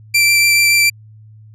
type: tone with vibrato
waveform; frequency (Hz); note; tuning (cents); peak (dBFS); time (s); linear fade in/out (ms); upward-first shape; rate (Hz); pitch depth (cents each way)
sawtooth; 2347; D7; -2; -6; 0.14-0.9; 10; triangle; 7; 11
effects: added 108 Hz sine -38 dBFS peak until 1.54 s + resampled to 32000 Hz